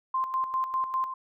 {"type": "tone with tremolo", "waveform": "sine", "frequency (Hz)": 1046.5, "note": "C6", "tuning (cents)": 0, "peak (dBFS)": -24, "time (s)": [0.14, 1.14], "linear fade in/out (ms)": 5, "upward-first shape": "square", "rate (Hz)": 5, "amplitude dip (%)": 60, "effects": []}